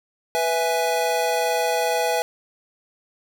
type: chord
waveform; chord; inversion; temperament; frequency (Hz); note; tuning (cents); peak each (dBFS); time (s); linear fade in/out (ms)
square; E major; second; equal; 493.9 / 659.3 / 830.6; B4 / E5 / G#5; 0 / 0 / 0; -25; 0.35-2.22; 0
effects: none